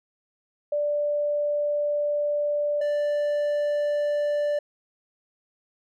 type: tone pair in turn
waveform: sine / triangle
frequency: 587.3 / 587.3 Hz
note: D5 / D5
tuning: 0 / 0 cents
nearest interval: unison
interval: 0 cents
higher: neither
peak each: -22 / -20 dBFS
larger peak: second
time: 0.72-2.81 / 2.81-4.59 s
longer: first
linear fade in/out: 5 ms
effects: none